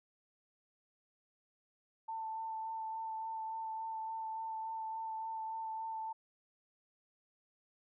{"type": "tone with vibrato", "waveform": "sine", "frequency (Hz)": 889, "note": "A5", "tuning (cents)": 18, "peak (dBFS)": -38, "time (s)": [2.08, 6.13], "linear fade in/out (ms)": 10, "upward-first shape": "sine", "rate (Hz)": 3.5, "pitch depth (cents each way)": 14, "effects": []}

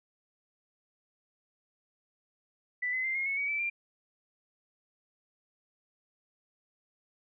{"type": "tone with pitch steps", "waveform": "sine", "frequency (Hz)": [1983, 2035, 2089, 2144, 2200, 2258, 2318, 2379], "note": ["B6", "C7", "C7", "C7", "C#7", "C#7", "D7", "D7"], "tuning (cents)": [7, -49, -3, 42, -14, 31, -23, 22], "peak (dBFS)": -29, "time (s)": [2.82, 3.7], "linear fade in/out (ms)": 10, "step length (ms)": 110, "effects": []}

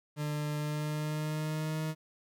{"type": "tone with pitch glide", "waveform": "40% pulse", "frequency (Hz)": [149.3, 156.72], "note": ["D3", "D#3"], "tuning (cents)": [29, 13], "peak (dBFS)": -31, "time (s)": [0.16, 1.95], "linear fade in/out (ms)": 50, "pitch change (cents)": 84, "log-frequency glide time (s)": [0.56, 1.83], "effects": ["12-bit"]}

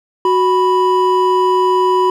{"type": "tone pair together", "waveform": "triangle", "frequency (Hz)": [370, 987.8], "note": ["F#4", "B5"], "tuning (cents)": [0, 0], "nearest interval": "octave + perfect fourth", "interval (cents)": 1700, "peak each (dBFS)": -11, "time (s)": [0.25, 2.1], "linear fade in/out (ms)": 2, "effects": []}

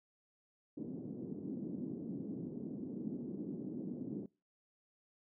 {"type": "band-pass noise", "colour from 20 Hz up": "pink", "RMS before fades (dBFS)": -43, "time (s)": [0.77, 4.26], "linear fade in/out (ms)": 5, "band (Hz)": [190, 320], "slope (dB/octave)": 24, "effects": ["noise-tail reverb RT60 0.3 s tail -24 dB re dry"]}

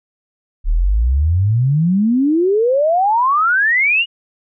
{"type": "exponential sweep", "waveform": "sine", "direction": "up", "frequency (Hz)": [35.28, 2926], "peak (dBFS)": -11, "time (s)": [0.64, 4.06], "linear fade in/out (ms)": 50, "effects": []}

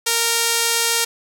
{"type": "tone with band-pass filter", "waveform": "sawtooth", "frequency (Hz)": 463.4, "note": "A#4", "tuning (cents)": -10, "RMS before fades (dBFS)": -19, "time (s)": [0.06, 1.05], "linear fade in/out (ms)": 10, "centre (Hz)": 8100, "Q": 0.63, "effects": []}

